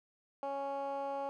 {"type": "tone with band-pass filter", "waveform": "15% pulse", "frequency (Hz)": 277.2, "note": "C#4", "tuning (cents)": 0, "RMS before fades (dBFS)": -38, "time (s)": [0.43, 1.29], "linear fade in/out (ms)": 0, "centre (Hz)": 700, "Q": 3.3, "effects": []}